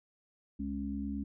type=harmonic tone; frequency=69.3 Hz; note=C#2; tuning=in tune; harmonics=1 / 3 / 4; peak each=-41 / -37 / -38 dBFS; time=0.59-1.24 s; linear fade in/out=10 ms; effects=none